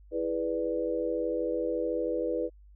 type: chord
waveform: sine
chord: E dominant seventh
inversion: none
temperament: equal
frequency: 329.6 / 415.3 / 493.9 / 587.3 Hz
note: E4 / G#4 / B4 / D5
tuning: 0 / 0 / 0 / 0 cents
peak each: -33 / -36 / -30 / -36 dBFS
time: 0.11-2.5 s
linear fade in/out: 50 ms
effects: added 50 Hz sine -51 dBFS peak until 2.75 s